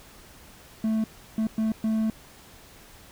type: tone bursts at uneven times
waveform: triangle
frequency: 220 Hz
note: A3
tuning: in tune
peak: -20 dBFS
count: 4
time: 0.84-1.04 / 1.38-1.47 / 1.58-1.72 / 1.84-2.1 s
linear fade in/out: 2 ms
effects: pink hiss -50 dBFS RMS until 3.11 s